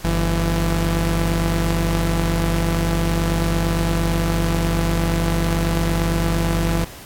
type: tone pair together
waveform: sawtooth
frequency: 48.93 / 167.2 Hz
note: G1 / E3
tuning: -2 / +25 cents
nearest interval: octave + major sixth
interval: 2127 cents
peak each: -16 dBFS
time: 0.04-6.85 s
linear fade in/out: 10 ms
effects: pink hiss -39 dBFS RMS until 7.05 s + AAC 64 kbps